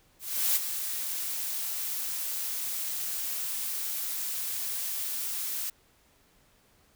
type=noise with ADSR envelope; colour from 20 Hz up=blue; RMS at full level=-24 dBFS; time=0.19-5.7 s; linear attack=370 ms; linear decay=19 ms; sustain=-9 dB; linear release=4 ms; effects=pink hiss -64 dBFS RMS until 6.95 s